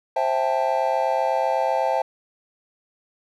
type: chord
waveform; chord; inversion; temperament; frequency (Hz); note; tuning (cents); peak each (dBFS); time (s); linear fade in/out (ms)
triangle; A minor seventh; first; just; 528 / 660 / 792 / 880; C5 / E5 / G5 / A5; +16 / +2 / +18 / 0; -23; 0.16-2.02; 5
effects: none